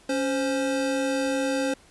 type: tone pair together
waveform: square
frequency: 277.2 / 523.3 Hz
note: C#4 / C5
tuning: 0 / 0 cents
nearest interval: major seventh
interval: 1100 cents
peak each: -27 / -27 dBFS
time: 0.09-1.74 s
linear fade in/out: 5 ms
effects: pink hiss -55 dBFS RMS until 1.9 s + resampled to 24000 Hz

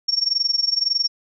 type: tone with amplitude modulation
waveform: sine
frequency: 5500 Hz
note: F8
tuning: 27 cents flat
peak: -14 dBFS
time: 0.08-1.08 s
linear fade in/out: 10 ms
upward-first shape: sine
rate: 21.8 Hz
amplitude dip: 90%
effects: none

